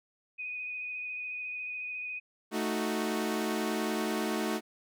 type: tone with vibrato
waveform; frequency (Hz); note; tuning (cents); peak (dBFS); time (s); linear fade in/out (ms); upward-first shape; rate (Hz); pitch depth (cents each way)
sine; 2489; D#7; 0; -35; 0.38-2.2; 20; sine; 14; 19
type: chord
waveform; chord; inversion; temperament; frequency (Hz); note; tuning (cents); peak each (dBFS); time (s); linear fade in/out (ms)
sawtooth; D# diminished; second; equal with one note detuned; 220.8 / 311.1 / 370; A3 / D#4 / F#4; +6 / 0 / 0; -29 / -31 / -31; 2.51-4.61; 50
effects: none